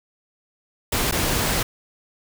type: noise with dropouts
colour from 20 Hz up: pink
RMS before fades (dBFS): -22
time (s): 0.92-1.63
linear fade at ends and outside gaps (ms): 5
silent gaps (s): 1.113-1.122
effects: none